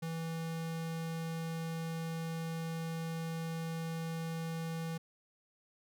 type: tone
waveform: square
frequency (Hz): 163.9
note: E3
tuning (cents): -10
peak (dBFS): -37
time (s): 0.02-4.98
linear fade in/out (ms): 10
effects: none